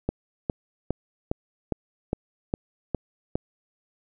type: click train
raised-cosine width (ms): 2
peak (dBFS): -11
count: 9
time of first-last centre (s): 0.09-3.355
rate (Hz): 2.45
effects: none